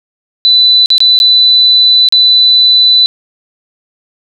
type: tone with dropouts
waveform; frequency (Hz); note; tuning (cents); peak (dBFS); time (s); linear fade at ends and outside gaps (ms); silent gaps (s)
sine; 3991; B7; +17; -3; 0.45-3.06; 0; 0.859-0.903 / 0.981-1.004 / 1.19-1.201 / 2.087-2.124
effects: none